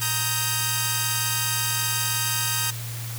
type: chord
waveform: 5% pulse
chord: Eb major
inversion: second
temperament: equal with one note detuned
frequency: 932.3 / 1258.2 / 1568 Hz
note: Bb5 / Eb6 / G6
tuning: 0 / +19 / 0 cents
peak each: -16 dBFS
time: 0.01-2.71 s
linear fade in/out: 10 ms
effects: added 116 Hz sine -31 dBFS peak until 3.18 s + white hiss -37 dBFS RMS until 3.18 s